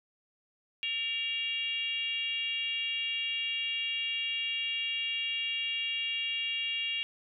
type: tone with frequency modulation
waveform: sine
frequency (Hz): 2800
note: F7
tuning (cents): +4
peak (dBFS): -30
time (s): 0.83-7.03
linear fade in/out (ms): 0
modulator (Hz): 497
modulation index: 0.92
effects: none